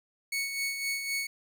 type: tone with tremolo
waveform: sawtooth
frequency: 2217 Hz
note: C#7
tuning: in tune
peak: -25 dBFS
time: 0.32-1.27 s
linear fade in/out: 5 ms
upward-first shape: sine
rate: 3.9 Hz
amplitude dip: 50%
effects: none